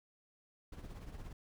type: noise with tremolo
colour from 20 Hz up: brown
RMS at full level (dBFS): -45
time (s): 0.72-1.33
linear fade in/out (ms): 5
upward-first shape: triangle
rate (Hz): 17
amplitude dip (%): 65
effects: none